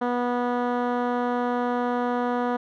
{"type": "tone with low-pass filter", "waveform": "10% pulse", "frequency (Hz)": 244.3, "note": "B3", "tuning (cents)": -19, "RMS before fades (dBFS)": -25, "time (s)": [0.01, 2.57], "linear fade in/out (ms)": 10, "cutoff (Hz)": 1300, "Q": 0.57, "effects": []}